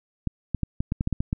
clicks, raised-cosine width 5 ms, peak -12 dBFS, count 10, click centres 0.273 / 0.547 / 0.633 / 0.805 / 0.921 / 1.009 / 1.074 / 1.127 / 1.205 / 1.329 s, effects none

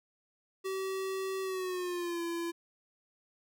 square tone with pitch glide, 382.7 to 339 Hz, G4 to E4, -42 to +49 cents, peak -34 dBFS, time 0.64-2.52 s, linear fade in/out 20 ms, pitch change -209 cents, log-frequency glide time 1.42-2.22 s, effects none

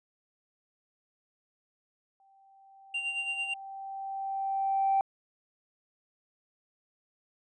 sine tone with exponential growth, 780 Hz, G5, 9 cents flat, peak -21 dBFS, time 2.2-5.01 s, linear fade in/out 1 ms, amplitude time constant 610 ms
triangle tone with tremolo, 2776 Hz, F7, 11 cents flat, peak -27 dBFS, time 2.94-3.54 s, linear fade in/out 5 ms, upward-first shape sine, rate 9 Hz, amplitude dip 55%
effects tanh soft clip ceiling -18 dBFS + resampled to 22050 Hz

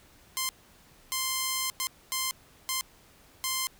5% pulse tone bursts at uneven times, 1046 Hz, C6, 1 cent flat, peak -16 dBFS, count 6, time 0.37-0.49 / 1.12-1.7 / 1.8-1.87 / 2.12-2.31 / 2.69-2.81 / 3.44-3.67 s, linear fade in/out 0 ms, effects pink hiss -58 dBFS RMS until 3.79 s

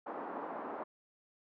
white band-pass noise, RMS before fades -42 dBFS, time 0.06-0.84 s, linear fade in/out 10 ms, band 250 to 1100 Hz, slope 24 dB/octave, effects none

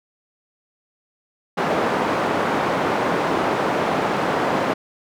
white band-pass noise, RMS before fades -21 dBFS, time 1.57-4.74 s, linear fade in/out 10 ms, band 180 to 950 Hz, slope 12 dB/octave, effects none

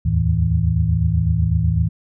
sine tone cluster, 76.4 / 84.4 / 108.2 / 161.4 Hz, D#2 / E2 / A2 / E3, -31 / +41 / -29 / -36 cents, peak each -20 / -22 / -19 / -20 dBFS, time 0.05-1.89 s, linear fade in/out 10 ms, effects none

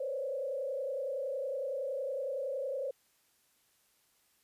sine tone with frequency modulation, 540 Hz, C#5, 45 cents flat, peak -33 dBFS, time 0-2.91 s, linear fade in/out 5 ms, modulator 30.8 Hz, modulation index 1.3, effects white hiss -71 dBFS RMS until 4.43 s + resampled to 32000 Hz

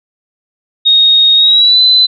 sine tone with pitch glide, 3731 to 4022 Hz, A#7 to B7, +1 to +31 cents, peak -4 dBFS, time 0.85-2.07 s, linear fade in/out 20 ms, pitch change +130 cents, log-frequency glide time 1.36-1.81 s, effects none

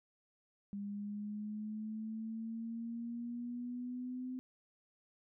sine exponential sweep, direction up, 200.9 to 256.2 Hz, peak -39 dBFS, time 0.73-4.39 s, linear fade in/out 0 ms, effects none

